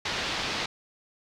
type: low-pass noise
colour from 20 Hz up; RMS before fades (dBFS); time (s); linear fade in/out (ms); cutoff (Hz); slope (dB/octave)
white; -31; 0.05-0.66; 5; 4600; 24
effects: none